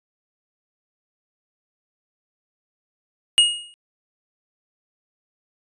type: tone with exponential decay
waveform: square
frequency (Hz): 2870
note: F7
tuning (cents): +47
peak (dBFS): -9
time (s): 3.38-3.74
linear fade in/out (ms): 0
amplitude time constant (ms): 77
effects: resampled to 24000 Hz